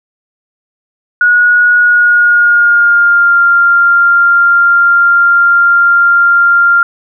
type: tone with pitch glide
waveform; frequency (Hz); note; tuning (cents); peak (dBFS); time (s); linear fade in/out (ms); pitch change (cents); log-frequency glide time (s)
sine; 1453 to 1393; F#6 to F6; -32 to -5; -4; 1.21-6.83; 2; -73; 1.77-3.39
effects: none